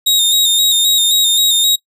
sawtooth tone with vibrato, 3724 Hz, A#7, 2 cents flat, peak -7 dBFS, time 0.06-1.76 s, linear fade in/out 10 ms, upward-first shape square, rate 3.8 Hz, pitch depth 36 cents each way, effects noise-tail reverb RT60 0.1 s tail -20 dB re dry

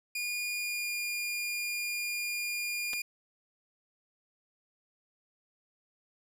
sawtooth tone with pitch glide, 2434 to 2420 Hz, D#7 to D#7, -39 to -49 cents, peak -29 dBFS, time 0.15-3.02 s, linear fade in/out 5 ms, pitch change -10 cents, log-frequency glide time 0.51-0.89 s
clicks, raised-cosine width 0.2 ms, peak -24 dBFS, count 2, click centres 2.932 / 2.936 s
effects none

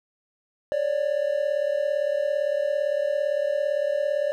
triangle tone pair together, 554.4 / 592.1 Hz, C#5 / D5, 0 / +14 cents, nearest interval minor second, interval 114 cents, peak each -24 / -22 dBFS, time 0.72-4.32 s, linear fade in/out 0 ms, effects none

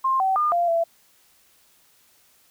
sine tone with pitch steps, 1058 / 765 / 1212 / 693 / 670 Hz, C6 / G5 / D#6 / F5 / E5, +19 / -42 / -46 / -14 / +28 cents, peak -18 dBFS, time 0.04-0.84 s, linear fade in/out 10 ms, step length 160 ms, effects white hiss -59 dBFS RMS until 2.5 s

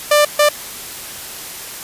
sawtooth tone bursts at uneven times, 593 Hz, D5, 17 cents sharp, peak -5 dBFS, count 2, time 0.11-0.25 / 0.39-0.49 s, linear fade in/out 5 ms, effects white hiss -30 dBFS RMS until 1.83 s + resampled to 32000 Hz

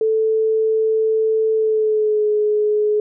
sine tone with pitch glide, 440 to 422.1 Hz, A4 to G#4, 0 to +28 cents, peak -14 dBFS, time 0.01-3 s, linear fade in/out 2 ms, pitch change -72 cents, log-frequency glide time 1.54-2.28 s, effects none

